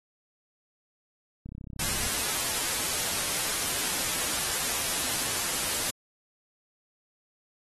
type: click train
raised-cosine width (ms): 5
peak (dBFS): -28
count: 21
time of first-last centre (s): 1.46-2.066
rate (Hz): 33
type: noise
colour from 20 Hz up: white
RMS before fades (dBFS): -29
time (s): 1.79-5.91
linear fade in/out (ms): 10
effects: AAC 32 kbps